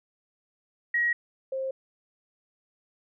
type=tone pair in turn; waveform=sine; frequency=1900 / 530.3 Hz; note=A#6 / C5; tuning=+33 / +23 cents; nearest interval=octave + minor seventh; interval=2210 cents; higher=first; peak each=-22 / -28 dBFS; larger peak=first; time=0.94-1.13 / 1.52-1.71 s; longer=neither; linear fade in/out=5 ms; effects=none